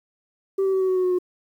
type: tone with pitch steps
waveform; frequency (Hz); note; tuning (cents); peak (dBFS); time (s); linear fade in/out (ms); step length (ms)
sine; 388.2 / 384.2 / 380.2 / 376.3 / 372.4 / 368.5 / 364.7 / 361; G4 / G4 / F#4 / F#4 / F#4 / F#4 / F#4 / F#4; -17 / -35 / +47 / +29 / +11 / -7 / -25 / -43; -16; 0.58-1.188; 10; 76
effects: tanh soft clip ceiling -17 dBFS + 9-bit